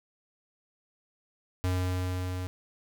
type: tone with level ramp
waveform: square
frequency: 91.4 Hz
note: F#2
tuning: 21 cents flat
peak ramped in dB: -26 to -33 dBFS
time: 1.64-2.47 s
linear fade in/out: 0 ms
effects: none